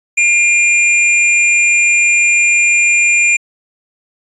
square tone with amplitude modulation, 2400 Hz, D7, 37 cents sharp, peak -7 dBFS, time 0.17-3.37 s, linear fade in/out 10 ms, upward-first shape sine, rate 274 Hz, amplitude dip 40%, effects resampled to 24000 Hz

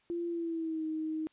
sine tone with pitch glide, 342.7 to 314.3 Hz, F4 to D#4, -33 to +18 cents, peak -32 dBFS, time 0.1-1.27 s, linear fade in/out 0 ms, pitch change -149 cents, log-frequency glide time 0.28-0.85 s, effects white hiss -69 dBFS RMS until 1.32 s + resampled to 8000 Hz

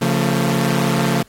sawtooth chord, Db augmented, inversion none, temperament equal with one note detuned, 138.59 / 174.61 / 224.9 Hz, Db3 / F3 / A3, 0 / 0 / +38 cents, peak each -16 dBFS, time 0.01-1.23 s, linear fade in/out 10 ms, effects pink hiss -52 dBFS RMS until 1.28 s + AAC 48 kbps

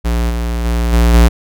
square tone with level steps, 58.4 Hz, A#1, 4 cents sharp, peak -13 / -16 / -13 / -8 / -5 dBFS, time 0.04-1.29 s, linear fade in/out 20 ms, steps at 0.29 / 0.64 / 0.92 / 1.13 s, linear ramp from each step 20 ms, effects none

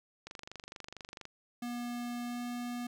click train, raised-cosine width 0.2 ms, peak -27 dBFS, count 25, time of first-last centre 0.27-1.254 s, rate 24.4 Hz
square tone with pitch glide, 241 to 242.5 Hz, B3 to B3, -42 to -31 cents, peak -37 dBFS, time 1.62-2.87 s, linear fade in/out 5 ms, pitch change +11 cents, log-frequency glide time 2.25-2.41 s
effects none

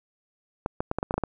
clicks, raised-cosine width 1 ms, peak -12 dBFS, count 9, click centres 0.661 / 0.805 / 0.914 / 0.986 / 1.029 / 1.109 / 1.141 / 1.18 / 1.237 s, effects none

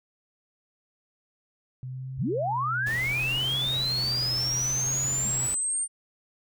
sine tone with vibrato, 127.9 Hz, C3, 39 cents flat, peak -33 dBFS, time 1.83-5.47 s, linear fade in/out 0 ms, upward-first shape triangle, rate 0.71 Hz, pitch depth 61 cents each way
sine linear sweep, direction up, 36.51 to 8860 Hz, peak -25 dBFS, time 2.17-5.88 s, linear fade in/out 50 ms
pink noise, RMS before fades -39 dBFS, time 2.86-5.55 s, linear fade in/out 10 ms
sine tone with exponential decay, 209.3 Hz, G#3, 14 cents sharp, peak -32 dBFS, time 5.25-5.44 s, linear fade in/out 2 ms, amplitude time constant 41 ms
effects none

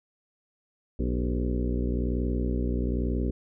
harmonic tone with a mistuned harmonic, 61.1 Hz, B1, 18 cents flat, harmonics 1 / 2 / 3 / 4 / 5 / 6 / 7 / 8 / 9, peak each -27 / -35 / -35 / -32 / -36 / -36 / -43 / -41 / -48 dBFS, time 0.99-3.31 s, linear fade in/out 5 ms, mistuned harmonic 6, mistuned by +79 cents, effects none

